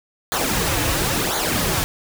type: noise with flanger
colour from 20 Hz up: pink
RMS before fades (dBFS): -21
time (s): 0.32-1.84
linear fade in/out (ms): 0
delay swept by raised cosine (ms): 0.37 to 5.17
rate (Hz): 0.96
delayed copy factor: -0.75
effects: none